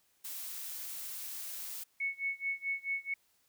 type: noise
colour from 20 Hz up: blue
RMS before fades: -42 dBFS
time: 0.24-1.84 s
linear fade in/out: 10 ms
type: tone with tremolo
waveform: sine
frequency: 2209 Hz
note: C#7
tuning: 7 cents flat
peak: -30 dBFS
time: 2-3.14 s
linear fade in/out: 5 ms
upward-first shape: sine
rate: 4.6 Hz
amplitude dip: 95%
effects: white hiss -72 dBFS RMS until 3.48 s